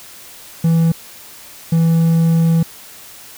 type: tone bursts at uneven times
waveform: triangle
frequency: 164.81 Hz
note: E3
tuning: in tune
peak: -8 dBFS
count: 2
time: 0.64-0.92 / 1.72-2.63 s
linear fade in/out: 5 ms
effects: white hiss -38 dBFS RMS until 3.37 s